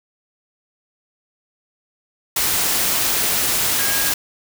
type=tone in noise; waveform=sine; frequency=1634 Hz; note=G#6; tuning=29 cents flat; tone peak=-27 dBFS; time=3.79-4.12 s; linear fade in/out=5 ms; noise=white; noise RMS=-19 dBFS; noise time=2.36-4.14 s; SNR=-11 dB; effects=none